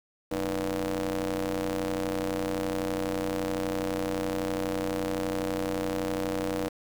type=ring-modulated tone; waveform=sawtooth; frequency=91.9 Hz; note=F#2; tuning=11 cents flat; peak=-21 dBFS; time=0.31-6.69 s; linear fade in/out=10 ms; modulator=397 Hz; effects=8-bit